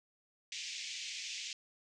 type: band-pass noise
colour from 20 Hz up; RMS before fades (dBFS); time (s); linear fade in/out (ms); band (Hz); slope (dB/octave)
pink; -43; 0.52-1.53; 2; 2200 to 7100; 48
effects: none

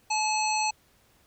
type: harmonic tone with a mistuned harmonic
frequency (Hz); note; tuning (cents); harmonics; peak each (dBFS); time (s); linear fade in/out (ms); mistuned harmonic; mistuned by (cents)
861; A5; -38; 1 / 3 / 5 / 7 / 9; -26 / -31 / -33 / -34 / -36; 0.1-0.71; 10; 9; -21
effects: pink hiss -63 dBFS RMS until 1.26 s

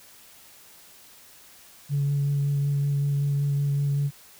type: tone with vibrato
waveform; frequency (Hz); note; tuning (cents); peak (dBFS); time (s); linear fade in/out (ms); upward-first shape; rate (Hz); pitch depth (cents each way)
sine; 141.9; C#3; +41; -20; 1.89-4.11; 50; sine; 5.3; 12
effects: tanh soft clip ceiling -18 dBFS + white hiss -51 dBFS RMS until 4.39 s

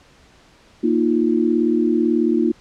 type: chord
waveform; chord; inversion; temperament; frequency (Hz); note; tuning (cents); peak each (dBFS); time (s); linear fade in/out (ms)
sine; Bb suspended fourth; none; equal with one note detuned; 233.9 / 311.1 / 349.2; Bb3 / Eb4 / F4; +6 / 0 / 0; -19; 0.83-2.52; 10
effects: pink hiss -51 dBFS RMS until 2.6 s + low-pass 6000 Hz 12 dB/octave

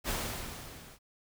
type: noise with level ramp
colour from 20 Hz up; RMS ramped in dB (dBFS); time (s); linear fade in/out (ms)
pink; -31 to -54; 0.04-0.99; 50
effects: none

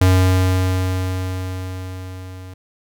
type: tone with level ramp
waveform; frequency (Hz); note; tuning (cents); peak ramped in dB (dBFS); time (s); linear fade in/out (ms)
square; 92.7; F#2; +4; -10 to -34; 0.01-2.54; 5
effects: none

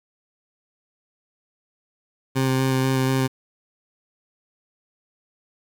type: tone with vibrato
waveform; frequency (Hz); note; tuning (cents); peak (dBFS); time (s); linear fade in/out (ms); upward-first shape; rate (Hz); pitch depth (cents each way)
20% pulse; 131.8; C3; +13; -14; 2.35-3.28; 20; square; 4.1; 10
effects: 8-bit

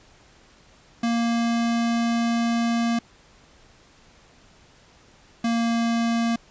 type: tone pair in turn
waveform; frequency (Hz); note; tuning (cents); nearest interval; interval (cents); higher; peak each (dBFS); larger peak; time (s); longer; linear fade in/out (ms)
square; 233.1 / 231.8; A#3 / A#3; 0 / -10; unison; 10; first; -21; neither; 1.03-2.99 / 5.44-6.36; first; 5
effects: pink hiss -54 dBFS RMS until 6.5 s + resampled to 16000 Hz

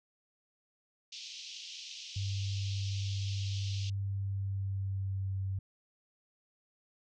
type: band-pass noise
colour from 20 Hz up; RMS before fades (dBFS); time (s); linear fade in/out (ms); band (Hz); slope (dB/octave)
pink; -46; 1.12-3.9; 5; 2700 to 6200; 48
type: tone with pitch glide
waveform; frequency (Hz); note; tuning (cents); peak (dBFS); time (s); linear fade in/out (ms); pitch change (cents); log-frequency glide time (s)
sine; 99 to 96.18; G2 to G2; +18 to -32; -32; 2.16-5.59; 5; -50; 3.83-5.37
effects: none

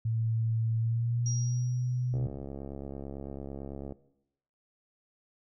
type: tone with pitch glide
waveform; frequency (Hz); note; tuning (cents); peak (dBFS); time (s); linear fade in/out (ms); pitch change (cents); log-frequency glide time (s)
sine; 113 to 124.66; A2 to B2; +47 to +17; -27; 0.05-2.27; 5; +170; 0.77-1.55
type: tone with exponential decay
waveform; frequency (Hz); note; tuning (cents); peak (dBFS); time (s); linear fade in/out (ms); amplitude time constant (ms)
sine; 5710; F8; +37; -34; 1.26-2.18; 2; 200
type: click train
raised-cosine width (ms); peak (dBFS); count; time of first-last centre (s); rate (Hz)
2; -27; 124; 2.14-3.923; 69
effects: noise-tail reverb RT60 0.8 s tail -17 dB re dry

